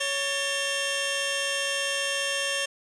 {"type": "tone cluster", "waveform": "sawtooth", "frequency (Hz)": [557, 1780, 2730, 3182], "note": ["C#5", "A6", "F7", "G7"], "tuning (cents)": [8, 20, -40, 25], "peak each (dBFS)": -28, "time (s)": [0, 2.66], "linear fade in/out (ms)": 10, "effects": ["resampled to 24000 Hz", "8-bit"]}